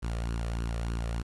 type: tone with flanger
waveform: sawtooth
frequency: 57.3 Hz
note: A#1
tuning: 29 cents flat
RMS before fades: -32 dBFS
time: 0.02-1.23 s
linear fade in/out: 20 ms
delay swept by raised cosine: 0.68 to 1.68 ms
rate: 3.3 Hz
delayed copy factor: +0.55
effects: resampled to 24000 Hz + 9-bit